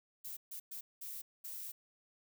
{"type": "noise bursts at uneven times", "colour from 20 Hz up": "violet", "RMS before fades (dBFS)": -45, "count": 5, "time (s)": [[0.24, 0.37], [0.51, 0.6], [0.71, 0.81], [1.01, 1.22], [1.44, 1.72]], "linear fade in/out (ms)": 10, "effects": []}